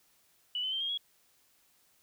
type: tone with pitch steps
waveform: sine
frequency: 2960 / 3048 / 3140 / 3234 / 3330 Hz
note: F#7 / G7 / G7 / G#7 / G#7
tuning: 0 / -49 / +2 / -47 / +4 cents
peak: -31 dBFS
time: 0.55-0.975 s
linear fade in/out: 2 ms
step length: 85 ms
effects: white hiss -68 dBFS RMS until 2.02 s